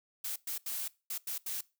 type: noise bursts at uneven times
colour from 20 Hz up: blue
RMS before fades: -37 dBFS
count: 6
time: 0.24-0.36 / 0.47-0.58 / 0.66-0.88 / 1.1-1.18 / 1.27-1.38 / 1.46-1.61 s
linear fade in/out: 5 ms
effects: noise-tail reverb RT60 0.3 s tail -22 dB re dry